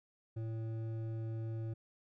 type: tone with hard clipping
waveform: triangle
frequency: 112.3 Hz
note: A2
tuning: 36 cents sharp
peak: -39 dBFS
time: 0.36-1.74 s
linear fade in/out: 10 ms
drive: 13 dB
effects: none